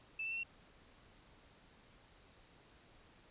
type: tone with pitch steps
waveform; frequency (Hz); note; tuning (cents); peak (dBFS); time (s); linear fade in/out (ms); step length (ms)
sine; 2637 / 2666 / 2696 / 2725; E7 / E7 / E7 / F7; 0 / +19 / +38 / -43; -38; 0.19-0.434; 5; 61
effects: pink hiss -64 dBFS RMS until 3.3 s + resampled to 8000 Hz